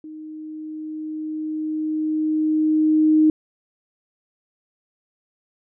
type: tone with level ramp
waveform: sine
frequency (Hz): 310.4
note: D#4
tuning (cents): -4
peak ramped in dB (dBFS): -34 to -11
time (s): 0.04-3.3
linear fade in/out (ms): 2
effects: none